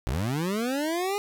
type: linear sweep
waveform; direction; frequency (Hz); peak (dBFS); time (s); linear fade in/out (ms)
25% pulse; up; 51.91 to 415.3; -22; 0.07-1.18; 0
effects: 9-bit